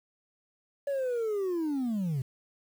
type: linear sweep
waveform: sine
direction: down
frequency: 572 to 123.5 Hz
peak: -25 dBFS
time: 0.87-2.22 s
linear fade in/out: 5 ms
effects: tanh soft clip ceiling -27 dBFS + 9-bit